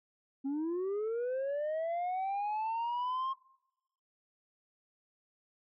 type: linear sweep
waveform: sine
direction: up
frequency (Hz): 265.3 to 1075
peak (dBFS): -29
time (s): 0.44-3.34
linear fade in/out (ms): 20
effects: noise-tail reverb RT60 0.9 s tail -25 dB re dry + tanh soft clip ceiling -31 dBFS